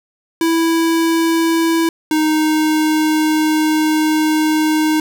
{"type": "tone pair in turn", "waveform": "square", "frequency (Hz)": [329.6, 310.3], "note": ["E4", "D#4"], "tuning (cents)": [0, -5], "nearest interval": "minor second", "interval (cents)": 105, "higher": "first", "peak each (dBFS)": -13, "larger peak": "neither", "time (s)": [[0.41, 1.89], [2.11, 5]], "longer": "second", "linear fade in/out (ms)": 2, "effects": []}